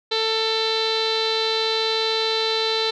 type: tone with low-pass filter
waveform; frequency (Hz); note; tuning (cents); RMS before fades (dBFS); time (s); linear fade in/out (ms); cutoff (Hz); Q
sawtooth; 444.8; A4; +19; -22; 0.11-2.91; 10; 4000; 9
effects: none